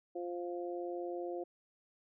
harmonic tone, 175.1 Hz, F3, 5 cents sharp, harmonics 2 / 3 / 4, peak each -39 / -43 / -45 dBFS, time 0.15-1.44 s, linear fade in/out 10 ms, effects none

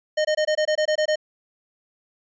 square tone bursts, 614 Hz, D#5, 23 cents flat, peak -19 dBFS, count 10, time 0.17-1.158 s, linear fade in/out 10 ms, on 79 ms, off 22 ms, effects resampled to 16000 Hz

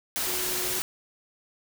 sine tone in noise, 365.4 Hz, F#4, 22 cents flat, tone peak -37 dBFS, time 0.27-0.79 s, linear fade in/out 0 ms, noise white, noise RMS -29 dBFS, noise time 0.16-0.82 s, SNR -11 dB, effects none

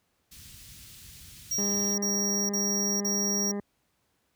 pink band-stop noise, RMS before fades -47 dBFS, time 0.31-1.95 s, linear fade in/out 10 ms, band 120 to 3300 Hz, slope 12 dB/octave
square tone bursts, 5660 Hz, F8, 22 cents sharp, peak -27 dBFS, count 4, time 1.51-3.516 s, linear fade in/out 5 ms, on 470 ms, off 42 ms
harmonic tone, 202.8 Hz, G#3, 41 cents flat, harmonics 1 / 2 / 3 / 4 / 5 / 6 / 8 / 9 / 10, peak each -31 / -35 / -44 / -46 / -51 / -53 / -58 / -52 / -57 dBFS, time 1.58-3.6 s, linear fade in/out 2 ms
effects pink hiss -73 dBFS RMS until 4.35 s + high-pass 60 Hz 12 dB/octave

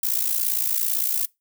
violet noise with amplitude modulation, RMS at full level -20 dBFS, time 0.03-1.26 s, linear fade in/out 5 ms, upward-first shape sine, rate 57.7 Hz, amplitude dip 75%, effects noise-tail reverb RT60 0.2 s tail -24 dB re dry

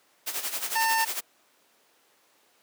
white noise with tremolo, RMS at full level -29 dBFS, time 0.26-1.21 s, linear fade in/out 20 ms, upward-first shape sine, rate 11 Hz, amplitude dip 70%
25% pulse tone, 900 Hz, A5, 39 cents sharp, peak -19 dBFS, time 0.75-1.05 s, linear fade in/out 10 ms
effects pink hiss -63 dBFS RMS until 2.62 s + high-pass 400 Hz 12 dB/octave

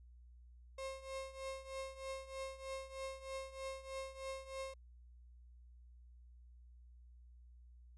35% pulse tone with tremolo, 534 Hz, C5, 35 cents sharp, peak -39 dBFS, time 0.78-4.74 s, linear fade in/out 5 ms, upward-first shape triangle, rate 3.2 Hz, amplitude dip 85%, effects added 60 Hz sine -57 dBFS peak until 7.97 s + resampled to 24000 Hz

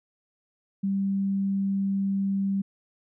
sine tone, 196 Hz, G3, in tune, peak -23 dBFS, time 0.83-2.62 s, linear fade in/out 10 ms, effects none

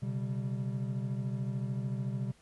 triangle tone cluster, 127 / 140.6 / 195.3 Hz, B2 / C#3 / G3, +49 / +25 / -6 cents, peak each -32 / -37 / -36 dBFS, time 0.02-2.32 s, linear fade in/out 10 ms, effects pink hiss -64 dBFS RMS until 2.41 s + resampled to 24000 Hz

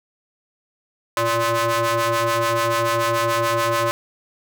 sawtooth ring-modulated tone, 232.7 Hz, A#3, 3 cents flat, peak -11 dBFS, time 1.17-3.91 s, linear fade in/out 0 ms, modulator 811 Hz, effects none

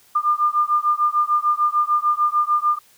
sine beating tone pair, 1200 / 1206.7 Hz, D6 / D6, +37 / +47 cents, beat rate 6.7 Hz, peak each -19 dBFS, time 0.15-2.79 s, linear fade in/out 10 ms, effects white hiss -54 dBFS RMS until 2.97 s

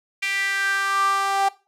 sawtooth tone with high-pass filter sweep, 393.4 Hz, G4, 6 cents sharp, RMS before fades -22 dBFS, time 0.22-1.49 s, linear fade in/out 10 ms, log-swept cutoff 2300 to 810 Hz, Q 5.8, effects noise-tail reverb RT60 0.3 s tail -18 dB re dry + low-pass 11000 Hz 12 dB/octave

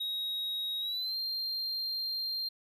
triangle tone with pitch glide, 3794 to 4185 Hz, A#7 to C8, +30 to 0 cents, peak -31 dBFS, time 0-2.49 s, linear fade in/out 10 ms, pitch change +170 cents, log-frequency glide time 0.8-1.16 s, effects none

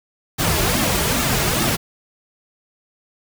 pink noise with flanger, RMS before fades -19 dBFS, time 0.38-1.77 s, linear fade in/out 20 ms, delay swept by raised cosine 2 to 4 ms, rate 2.4 Hz, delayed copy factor -0.7, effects none

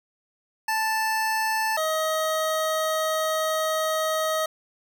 25% pulse tone pair in turn, 880 / 631 Hz, A5 / D#5, 0 / +24 cents, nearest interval tritone, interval 576 cents, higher first, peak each -19 dBFS, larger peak neither, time 0.68-1.77 / 1.77-4.46 s, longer second, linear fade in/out 5 ms, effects 10-bit

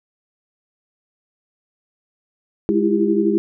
sine tone cluster, 207 / 327 / 338.9 / 397.7 Hz, G#3 / E4 / E4 / G4, -5 / -14 / +48 / +25 cents, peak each -20 dBFS, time 2.69-3.38 s, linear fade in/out 0 ms, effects none

